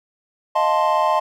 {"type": "chord", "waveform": "triangle", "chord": "F dominant seventh", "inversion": "third", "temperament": "equal", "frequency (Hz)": [622.3, 698.5, 880, 1046.5], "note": ["Eb5", "F5", "A5", "C6"], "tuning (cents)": [0, 0, 0, 0], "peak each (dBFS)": [-19, -22, -18, -18], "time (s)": [0.55, 1.2], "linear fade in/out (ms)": 10, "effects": []}